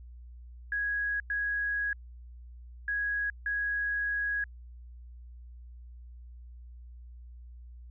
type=tone bursts at uneven times; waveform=sine; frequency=1659 Hz; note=G#6; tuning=2 cents flat; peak=-28 dBFS; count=4; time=0.72-1.2 / 1.3-1.93 / 2.88-3.3 / 3.46-4.44 s; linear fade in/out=2 ms; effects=added 60 Hz sine -45 dBFS peak until 7.9 s